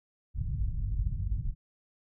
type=low-pass noise; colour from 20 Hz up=pink; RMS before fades=-31 dBFS; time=0.34-1.55 s; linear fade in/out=50 ms; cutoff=120 Hz; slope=24 dB/octave; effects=none